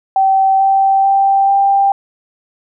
sine tone with pitch steps, 772 / 778.3 / 784.6 / 791 Hz, G5 / G5 / G5 / G5, -27 / -13 / +1 / +15 cents, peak -8 dBFS, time 0.16-1.92 s, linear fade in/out 2 ms, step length 440 ms, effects none

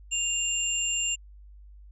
sine tone pair together, 2794 / 7327 Hz, F7 / A#8, 0 / -31 cents, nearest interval octave + perfect fourth, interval 1669 cents, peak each -28 dBFS, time 0.11-1.16 s, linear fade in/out 20 ms, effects added 50 Hz sine -46 dBFS peak until 1.91 s

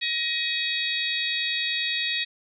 harmonic tone with a mistuned harmonic, 630 Hz, D#5, 21 cents sharp, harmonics 3 / 4 / 5 / 6 / 7, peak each -31 / -30 / -33 / -29 / -34 dBFS, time 0.01-2.25 s, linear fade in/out 20 ms, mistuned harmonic 5, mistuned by +100 cents, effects none

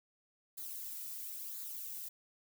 violet noise with flanger, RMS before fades -44 dBFS, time 0.57-2.09 s, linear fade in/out 10 ms, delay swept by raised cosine 0.35 to 1.85 ms, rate 0.98 Hz, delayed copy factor -0.55, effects none

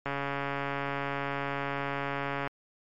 click train, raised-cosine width 0.5 ms, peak -17 dBFS, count 339, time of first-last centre 0.06-2.474 s, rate 140 Hz, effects MP3 64 kbps

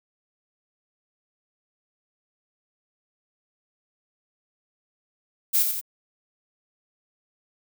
violet noise with echo, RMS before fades -20 dBFS, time 5.53-5.64 s, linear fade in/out 20 ms, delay 87 ms, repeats 2, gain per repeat -5 dB, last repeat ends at 5.814 s, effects none

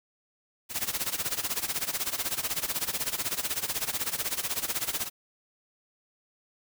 white noise with tremolo, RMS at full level -28 dBFS, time 0.69-5.1 s, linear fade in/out 50 ms, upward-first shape sine, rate 16 Hz, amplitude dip 85%, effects none

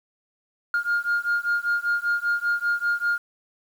sine beating tone pair, 1412 / 1417.1 Hz, F6 / F6, +19 / +25 cents, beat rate 5.1 Hz, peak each -23 dBFS, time 0.74-3.18 s, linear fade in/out 2 ms, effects tanh soft clip ceiling -17 dBFS + 8-bit

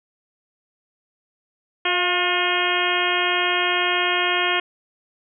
harmonic tone with a mistuned harmonic, 358.1 Hz, F4, 43 cents sharp, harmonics 1 / 2 / 3 / 4 / 5 / 6 / 7 / 8 / 9, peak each -27 / -27 / -27 / -27 / -27 / -27 / -27 / -27 / -27 dBFS, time 1.85-4.6 s, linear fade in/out 5 ms, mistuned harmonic 2, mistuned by -29 cents, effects none

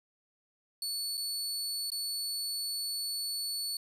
sawtooth tone with dropouts, 4440 Hz, C#8, 2 cents sharp, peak -30 dBFS, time 0.82-3.77 s, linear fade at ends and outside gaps 2 ms, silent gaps 1.172-1.176 / 1.903-1.918 s, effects resampled to 32000 Hz

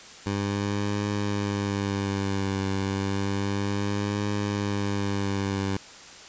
15% pulse tone with vibrato, 99.8 Hz, G2, 32 cents sharp, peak -19 dBFS, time 0.26-5.77 s, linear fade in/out 5 ms, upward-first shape triangle, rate 0.31 Hz, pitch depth 53 cents each way, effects white hiss -45 dBFS RMS until 6.28 s + resampled to 16000 Hz

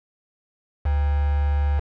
sine tone with quantisation, 72.4 Hz, D2, 24 cents flat, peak -18 dBFS, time 0.85-1.8 s, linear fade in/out 10 ms, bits 5, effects low-pass 2000 Hz 12 dB/octave

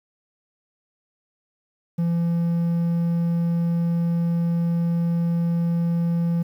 triangle tone, 169.5 Hz, E3, 49 cents sharp, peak -17 dBFS, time 1.98-6.43 s, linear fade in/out 10 ms, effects 9-bit

